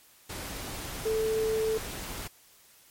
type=tone in noise; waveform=sine; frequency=440 Hz; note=A4; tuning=in tune; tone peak=-25 dBFS; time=1.05-1.78 s; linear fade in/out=10 ms; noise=pink; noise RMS=-38 dBFS; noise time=0.29-2.28 s; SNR=+10 dB; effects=white hiss -58 dBFS RMS until 2.9 s + MP3 64 kbps